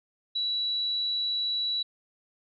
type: tone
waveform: sine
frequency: 3927 Hz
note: B7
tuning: 11 cents flat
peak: -26 dBFS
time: 0.35-1.83 s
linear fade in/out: 10 ms
effects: none